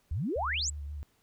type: exponential sweep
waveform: sine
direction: up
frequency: 65.41 to 8130 Hz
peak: -29 dBFS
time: 0.11-0.7 s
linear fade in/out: 5 ms
type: tone with vibrato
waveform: sine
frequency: 72.8 Hz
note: D2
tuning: 15 cents flat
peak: -36 dBFS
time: 0.36-1.03 s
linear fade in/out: 0 ms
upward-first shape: square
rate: 5.7 Hz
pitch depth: 33 cents each way
effects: pink hiss -70 dBFS RMS until 1.22 s